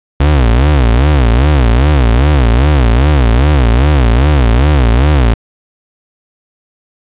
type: tone with vibrato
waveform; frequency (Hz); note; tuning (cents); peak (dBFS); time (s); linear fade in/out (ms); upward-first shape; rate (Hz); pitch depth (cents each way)
35% pulse; 65.41; C2; 0; -4; 0.2-5.34; 5; sine; 2.5; 260
effects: resampled to 8000 Hz + 7-bit